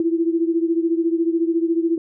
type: beating tone pair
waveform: sine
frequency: 329.6 / 343.6 Hz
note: E4 / F4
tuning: 0 / -28 cents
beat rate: 14 Hz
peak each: -18 / -22 dBFS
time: 0-1.98 s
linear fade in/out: 2 ms
effects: none